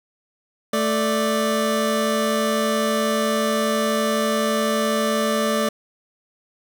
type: tone pair together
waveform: 25% pulse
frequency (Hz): 220 / 588.1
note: A3 / D5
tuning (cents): 0 / +2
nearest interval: octave + perfect fourth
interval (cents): 1702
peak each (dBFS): -18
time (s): 0.73-5.69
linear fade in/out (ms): 5
effects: none